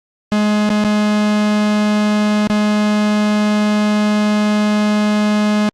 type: tone with dropouts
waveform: 45% pulse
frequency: 210.2 Hz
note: G#3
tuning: 21 cents sharp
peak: -12 dBFS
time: 0.32-5.69 s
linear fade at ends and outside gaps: 0 ms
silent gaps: 0.692-0.702 / 0.84-0.848 / 2.472-2.499 s
effects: low-pass 6000 Hz 12 dB/octave + Opus 48 kbps